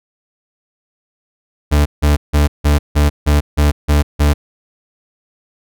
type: tone bursts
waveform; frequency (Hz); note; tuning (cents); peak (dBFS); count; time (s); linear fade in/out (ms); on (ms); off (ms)
40% pulse; 73.42; D2; 0; -8; 9; 1.71-4.34; 20; 150; 160
effects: none